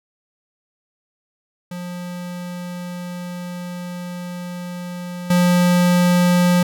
square tone with level steps, 177.4 Hz, F3, 27 cents sharp, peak -28 / -13 dBFS, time 1.71-6.63 s, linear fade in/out 5 ms, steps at 5.3 s, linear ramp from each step 5 ms, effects none

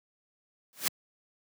white noise with exponential growth, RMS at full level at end -24 dBFS, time 0.73-0.88 s, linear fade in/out 0 ms, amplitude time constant 31 ms, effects high-pass 150 Hz 12 dB/octave

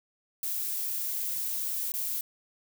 violet noise with dropouts, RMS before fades -32 dBFS, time 0.43-2.21 s, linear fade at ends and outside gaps 2 ms, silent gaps 1.92-1.939 s, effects none

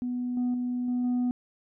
sine tone with level steps, 246.9 Hz, B3, in tune, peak -27 / -22 / -26 / -23 / -21 dBFS, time 0.02-1.31 s, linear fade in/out 0 ms, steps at 0.37 / 0.54 / 0.88 / 1.04 s, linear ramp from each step 2 ms, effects tanh soft clip ceiling -23 dBFS

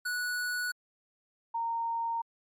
square / sine tone pair in turn, 1472 / 922.8 Hz, F#6 / A#5, -9 / -18 cents, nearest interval minor sixth, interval 809 cents, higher first, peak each -31 / -29 dBFS, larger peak second, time 0.05-0.72 / 1.54-2.22 s, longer second, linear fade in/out 10 ms, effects MP3 64 kbps

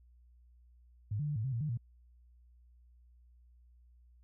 sine tone with pitch steps, 104.3 / 148.6 / 147.8 / 108.5 / 133.2 / 115.9 / 152.1 / 118.2 Hz, G#2 / D3 / D3 / A2 / C3 / A#2 / D#3 / A#2, +8 / +21 / +11 / -24 / +31 / -10 / -39 / +24 cents, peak -32 dBFS, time 1.11-1.774 s, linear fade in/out 5 ms, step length 83 ms, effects added 60 Hz sine -59 dBFS peak until 4.23 s

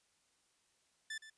sawtooth tone with echo, 1760 Hz, A6, in tune, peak -37 dBFS, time 1.1-1.18 s, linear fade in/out 5 ms, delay 120 ms, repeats 1, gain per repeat -12 dB, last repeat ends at 1.3 s, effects white hiss -75 dBFS RMS until 1.37 s + resampled to 22050 Hz

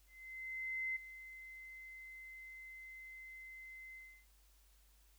sine tone with ADSR envelope, 2062 Hz, C7, 26 cents flat, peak -36 dBFS, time 0.07-4.26 s, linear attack 890 ms, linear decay 9 ms, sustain -14 dB, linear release 310 ms, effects added 50 Hz sine -66 dBFS peak until 5.18 s + white hiss -72 dBFS RMS until 5.18 s

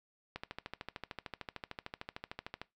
click train, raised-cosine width 0.3 ms, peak -24 dBFS, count 31, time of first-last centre 0.36-2.616 s, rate 13.3 Hz, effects noise-tail reverb RT60 0.2 s tail -20 dB re dry

